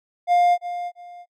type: tone with echo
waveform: triangle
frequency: 705 Hz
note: F5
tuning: 16 cents sharp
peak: -12 dBFS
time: 0.27-0.58 s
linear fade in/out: 50 ms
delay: 340 ms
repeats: 2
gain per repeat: -12 dB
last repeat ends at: 1.26 s
effects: noise-tail reverb RT60 0.1 s tail -24 dB re dry